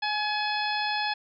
harmonic tone with a mistuned harmonic, 848 Hz, G#5, 36 cents sharp, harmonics 1 / 2 / 3 / 4 / 5 / 6, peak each -29 / -32 / -34 / -35 / -36 / -37 dBFS, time 0.02-1.14 s, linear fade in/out 10 ms, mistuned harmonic 1, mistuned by -17 cents, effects none

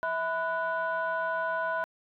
sine tone cluster, 652 / 1001 / 1475 Hz, E5 / B5 / F#6, -19 / +23 / -6 cents, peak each -31 dBFS, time 0.03-1.84 s, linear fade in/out 0 ms, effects tanh soft clip ceiling -21 dBFS

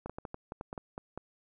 clicks, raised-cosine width 1 ms, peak -25 dBFS, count 11, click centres 0.06 / 0.096 / 0.185 / 0.252 / 0.344 / 0.521 / 0.611 / 0.729 / 0.778 / 0.979 / 1.176 s, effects none

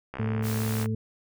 click train, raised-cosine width 0.5 ms, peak -21 dBFS, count 49, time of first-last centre 0.14-0.859 s, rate 66.8 Hz
harmonic tone, 110 Hz, A2, in tune, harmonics 1 / 2 / 4, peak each -27 / -30 / -37 dBFS, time 0.19-0.95 s, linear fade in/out 5 ms
white noise, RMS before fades -38 dBFS, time 0.42-0.87 s, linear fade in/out 50 ms
effects none

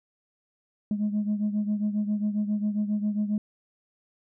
sine beating tone pair, 207.7 / 215.1 Hz, G#3 / A3, 0 / -39 cents, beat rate 7.4 Hz, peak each -24 / -29 dBFS, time 0.91-3.38 s, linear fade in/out 2 ms, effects tanh soft clip ceiling -20 dBFS

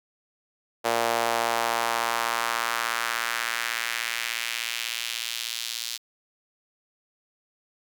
sawtooth tone with high-pass filter sweep, 116.54 Hz, A#2, in tune, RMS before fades -28 dBFS, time 0.84-5.98 s, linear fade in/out 20 ms, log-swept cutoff 590 to 4100 Hz, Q 1.6, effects none

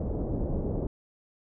pink low-pass noise, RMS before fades -30 dBFS, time 0-0.87 s, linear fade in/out 2 ms, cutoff 590 Hz, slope 24 dB/octave, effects none

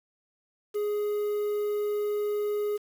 triangle tone with quantisation, 416.2 Hz, G#4, 4 cents sharp, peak -24 dBFS, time 0.74-2.78 s, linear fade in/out 20 ms, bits 8, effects none

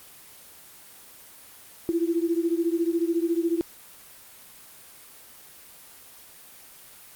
sine beating tone pair, 331.9 / 345.9 Hz, E4 / F4, +12 / -17 cents, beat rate 14 Hz, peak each -24 / -26 dBFS, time 1.89-3.61 s, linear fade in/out 0 ms, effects white hiss -48 dBFS RMS until 7.15 s + Opus 24 kbps

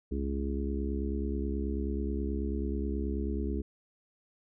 harmonic tone with a mistuned harmonic, 69.3 Hz, C#2, in tune, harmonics 1 / 3 / 4 / 5 / 6, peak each -32 / -37 / -38 / -39 / -40 dBFS, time 0.11-3.62 s, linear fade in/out 10 ms, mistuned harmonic 1, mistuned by -60 cents, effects none

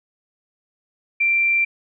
sine tone, 2358 Hz, D7, 6 cents sharp, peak -15 dBFS, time 1.2-1.65 s, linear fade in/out 10 ms, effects none

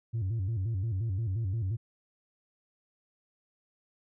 sine tone with vibrato, 103.83 Hz, G#2, in tune, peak -26 dBFS, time 0.13-1.77 s, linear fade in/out 20 ms, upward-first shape square, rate 5.7 Hz, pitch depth 170 cents each way, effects tanh soft clip ceiling -27 dBFS

